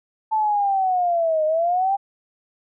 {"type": "linear two-way sweep", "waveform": "sine", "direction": "down then up", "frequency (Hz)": [882, 613, 801], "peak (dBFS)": -17, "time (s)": [0.31, 1.97], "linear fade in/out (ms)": 20, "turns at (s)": 1.45, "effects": []}